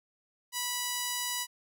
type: tone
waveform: 5% pulse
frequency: 981 Hz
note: B5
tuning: 12 cents flat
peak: -19 dBFS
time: 0.52-1.47 s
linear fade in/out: 50 ms
effects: none